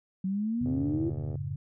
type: exponential sweep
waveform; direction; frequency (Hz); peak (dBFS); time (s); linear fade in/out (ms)
sine; up; 185 to 340.8; -27; 0.24-1.1; 5
type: chord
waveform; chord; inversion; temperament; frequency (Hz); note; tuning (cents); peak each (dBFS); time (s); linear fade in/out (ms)
sine; F# minor; none; equal with one note detuned; 92.5 / 110 / 139.88; F#2 / A2 / C#3; 0 / 0 / +16; -37 / -38 / -34; 0.61-1.56; 5
type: click train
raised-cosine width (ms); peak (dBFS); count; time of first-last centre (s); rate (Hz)
2; -28; 54; 0.66-1.356; 76.2
effects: none